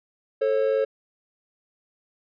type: tone pair together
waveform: triangle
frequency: 440 / 542.8 Hz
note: A4 / C#5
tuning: 0 / -36 cents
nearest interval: major third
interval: 364 cents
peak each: -21 / -20 dBFS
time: 0.41-0.85 s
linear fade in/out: 10 ms
effects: resampled to 11025 Hz